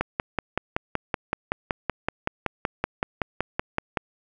click train, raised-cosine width 0.5 ms, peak -8 dBFS, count 22, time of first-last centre 0.01-3.972 s, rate 5.3 Hz, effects none

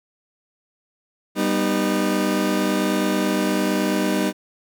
30% pulse chord, G augmented, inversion none, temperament just, 196 / 245 / 306.2 Hz, G3 / B3 / D#4, 0 / -14 / -28 cents, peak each -20 / -23 / -20 dBFS, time 1.35-4.33 s, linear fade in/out 50 ms, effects none

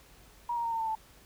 sine tone with pitch steps, 953 / 937.7 / 922.7 / 907.9 / 893.3 / 879 Hz, A#5 / A#5 / A#5 / A#5 / A5 / A5, +38 / +10 / -18 / -46 / +26 / -2 cents, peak -29 dBFS, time 0.49-0.952 s, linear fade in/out 5 ms, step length 77 ms, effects added 50 Hz sine -61 dBFS peak until 1.25 s + pink hiss -58 dBFS RMS until 1.25 s

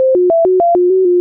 sine tone with pitch steps, 523 / 359.8 / 664 / 370.2 / 687 / 357.3 / 376 / 355.3 Hz, C5 / F#4 / E5 / F#4 / F5 / F4 / F#4 / F4, -1 / -48 / +12 / +1 / -29 / +40 / +28 / +30 cents, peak -7 dBFS, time 0-1.2 s, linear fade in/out 0 ms, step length 150 ms, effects none

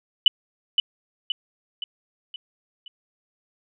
sine tone with echo, 2989 Hz, F#7, 17 cents sharp, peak -9 dBFS, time 0.26-0.28 s, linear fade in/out 2 ms, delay 520 ms, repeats 5, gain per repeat -6 dB, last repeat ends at 2.88 s, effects none

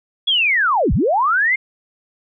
sine linear two-way sweep, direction down then up, 3421 to 34.65 to 2163 Hz, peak -13 dBFS, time 0.27-1.56 s, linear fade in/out 10 ms, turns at 0.93 s, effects none

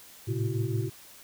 sine tone cluster, 107.9 / 113.9 / 134.7 / 334.8 / 377.8 Hz, A2 / A#2 / C#3 / E4 / F#4, -33 / -40 / -49 / +27 / +36 cents, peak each -36 / -29 / -33 / -36 / -36 dBFS, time 0.27-0.9 s, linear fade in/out 20 ms, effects white hiss -51 dBFS RMS until 1.23 s

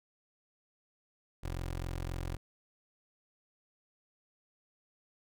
20% pulse tone, 43.8 Hz, F1, 6 cents sharp, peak -31 dBFS, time 1.43-2.37 s, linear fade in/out 10 ms, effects none

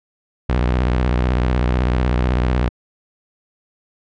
sawtooth tone with vibrato, 61.74 Hz, B1, in tune, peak -11 dBFS, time 0.49-2.69 s, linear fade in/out 5 ms, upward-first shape triangle, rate 16 Hz, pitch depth 240 cents each way, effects low-pass 3000 Hz 12 dB/octave

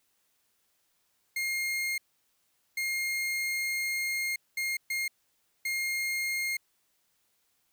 40% pulse tone bursts at uneven times, 2131 Hz, C7, 31 cents sharp, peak -28 dBFS, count 5, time 1.36-1.98 / 2.77-4.36 / 4.57-4.77 / 4.9-5.08 / 5.65-6.57 s, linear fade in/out 5 ms, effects white hiss -73 dBFS RMS until 7.72 s

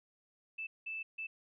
sine tone bursts at uneven times, 2637 Hz, E7, in tune, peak -38 dBFS, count 3, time 0.58-0.67 / 0.86-1.03 / 1.18-1.27 s, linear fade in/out 10 ms, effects none

